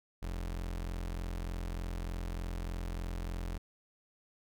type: tone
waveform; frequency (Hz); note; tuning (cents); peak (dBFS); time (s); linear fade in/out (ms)
35% pulse; 43.31; F1; -14; -34; 0.22-3.58; 10
effects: none